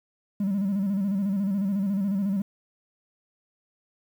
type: tone with vibrato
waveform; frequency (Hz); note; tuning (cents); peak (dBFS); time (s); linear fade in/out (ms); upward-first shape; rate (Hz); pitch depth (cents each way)
triangle; 197.2; G3; +11; -20; 0.4-2.42; 5; square; 14; 64
effects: tanh soft clip ceiling -18 dBFS + 9-bit